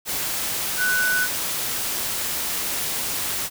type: tone in noise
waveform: sine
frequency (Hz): 1491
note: F#6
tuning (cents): +13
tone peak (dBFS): -19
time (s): 0.77-1.28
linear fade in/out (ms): 50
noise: white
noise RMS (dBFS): -26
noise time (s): 0.05-3.5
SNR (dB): +4
effects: none